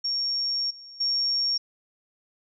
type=tone with level steps; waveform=sine; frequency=5530 Hz; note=F8; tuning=18 cents flat; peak=-24 / -42 / -22 dBFS; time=0.04-1.58 s; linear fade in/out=10 ms; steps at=0.7 / 1 s; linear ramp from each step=10 ms; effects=none